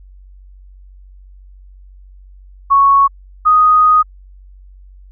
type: tone pair in turn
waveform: sine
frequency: 1108.7 / 1245.1 Hz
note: C#6 / D#6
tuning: 0 / +1 cents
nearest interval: major second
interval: 201 cents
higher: second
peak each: -6 dBFS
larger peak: neither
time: 2.7-3.08 / 3.45-4.03 s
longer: second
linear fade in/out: 20 ms
effects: added 47 Hz sine -37 dBFS peak until 5.11 s